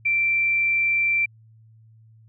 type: tone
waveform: sine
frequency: 2349 Hz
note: D7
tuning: in tune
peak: -18 dBFS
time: 0.05-1.26 s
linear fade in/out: 10 ms
effects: added 111 Hz sine -49 dBFS peak until 2.28 s